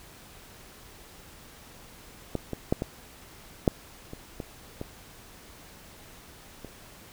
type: clicks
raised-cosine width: 2 ms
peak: -14 / -18 / -9 / -15 / -6 / -25 / -20 / -20 / -26 dBFS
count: 9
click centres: 2.353 / 2.533 / 2.725 / 2.821 / 3.678 / 4.134 / 4.402 / 4.814 / 6.647 s
effects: pink hiss -50 dBFS RMS until 7.12 s